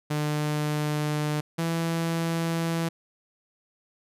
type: tone pair in turn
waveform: sawtooth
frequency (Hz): 150.1 / 165.87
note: D3 / E3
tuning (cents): +38 / +11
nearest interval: major second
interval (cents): 173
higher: second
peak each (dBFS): -21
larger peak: neither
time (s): 0.1-1.41 / 1.58-2.89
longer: neither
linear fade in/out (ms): 10
effects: resampled to 32000 Hz